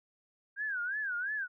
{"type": "tone with vibrato", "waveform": "sine", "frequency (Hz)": 1568, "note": "G6", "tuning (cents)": 0, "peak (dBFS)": -32, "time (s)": [0.56, 1.48], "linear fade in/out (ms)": 50, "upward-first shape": "sine", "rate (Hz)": 2.9, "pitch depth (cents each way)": 180, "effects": []}